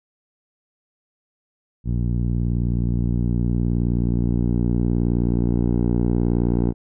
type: tone with low-pass filter sweep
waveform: 10% pulse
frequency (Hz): 59.2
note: A#1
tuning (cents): +27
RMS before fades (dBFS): -20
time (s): 1.84-6.74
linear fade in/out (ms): 50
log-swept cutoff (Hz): 150 to 440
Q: 0.87
effects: none